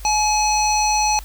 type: tone with low-pass filter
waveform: square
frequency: 848 Hz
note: G#5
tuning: 36 cents sharp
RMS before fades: -18 dBFS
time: 0.05-1.19 s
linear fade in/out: 0 ms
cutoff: 5900 Hz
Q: 4.2
effects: added 50 Hz sine -33 dBFS peak until 1.24 s + white hiss -44 dBFS RMS until 1.24 s